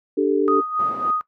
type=chord; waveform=sine; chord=D suspended fourth; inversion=none; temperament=equal; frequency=293.7 / 392 / 440 Hz; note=D4 / G4 / A4; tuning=0 / 0 / 0 cents; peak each=-20 dBFS; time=0.17-0.61 s; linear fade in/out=10 ms
type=tone with tremolo; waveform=sine; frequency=1244.5 Hz; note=D#6; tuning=in tune; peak=-17 dBFS; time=0.48-1.21 s; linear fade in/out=0 ms; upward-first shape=sine; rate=3.6 Hz; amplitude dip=70%
type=band-pass noise; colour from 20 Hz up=white; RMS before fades=-36 dBFS; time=0.79-1.11 s; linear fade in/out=5 ms; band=160 to 560 Hz; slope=12 dB/octave
effects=noise-tail reverb RT60 0.1 s tail -18 dB re dry